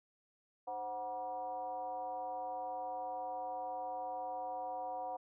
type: tone with frequency modulation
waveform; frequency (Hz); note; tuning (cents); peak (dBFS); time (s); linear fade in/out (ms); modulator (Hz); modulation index
sine; 740; F#5; 0; -38; 0.67-5.17; 10; 218; 0.88
effects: none